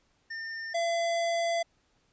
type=tone pair in turn; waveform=square; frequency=1808 / 677.2 Hz; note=A6 / E5; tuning=+47 / +46 cents; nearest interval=octave + perfect fourth; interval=1701 cents; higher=first; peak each=-36 / -27 dBFS; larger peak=second; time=0.3-0.74 / 0.74-1.63 s; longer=second; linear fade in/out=10 ms; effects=pink hiss -70 dBFS RMS until 2.12 s + resampled to 16000 Hz